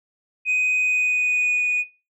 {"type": "tone with pitch glide", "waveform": "sine", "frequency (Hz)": [2503, 2471], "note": ["D#7", "D#7"], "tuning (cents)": [10, -13], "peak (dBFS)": -16, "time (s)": [0.45, 1.85], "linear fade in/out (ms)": 50, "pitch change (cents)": -23, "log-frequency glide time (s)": [0.77, 1.61], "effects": ["noise-tail reverb RT60 0.3 s tail -20 dB re dry", "tanh soft clip ceiling -16 dBFS"]}